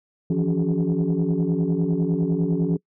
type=tone cluster; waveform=sine; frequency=162.7 / 172.6 / 280.8 / 379.2 / 422.7 Hz; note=E3 / F3 / C#4 / F#4 / G#4; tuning=-22 / -20 / +22 / +43 / +31 cents; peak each=-24 / -21 / -25 / -29 / -29 dBFS; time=0.3-2.77 s; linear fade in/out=5 ms; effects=noise-tail reverb RT60 0.1 s tail -24 dB re dry + tanh soft clip ceiling -13 dBFS